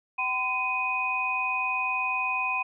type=tone cluster; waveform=sine; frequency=764 / 1016 / 2496 Hz; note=G5 / B5 / D#7; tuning=-45 / +49 / +5 cents; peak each=-34 / -30 / -27 dBFS; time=0.18-2.63 s; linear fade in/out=10 ms; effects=none